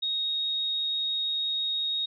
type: tone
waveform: sine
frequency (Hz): 3749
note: A#7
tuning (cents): +9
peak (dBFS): -26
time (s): 0.02-2.06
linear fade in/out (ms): 10
effects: none